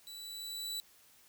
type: tone with level ramp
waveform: sawtooth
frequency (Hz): 3951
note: B7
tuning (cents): 0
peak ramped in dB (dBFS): -43 to -33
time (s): 0.07-0.8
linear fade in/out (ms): 0
effects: white hiss -63 dBFS RMS until 1.28 s